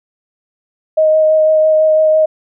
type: tone with vibrato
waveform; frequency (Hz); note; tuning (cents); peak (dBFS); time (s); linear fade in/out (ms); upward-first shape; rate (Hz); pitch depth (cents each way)
sine; 625; D#5; +8; -7; 0.97-2.26; 10; sine; 6; 11
effects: none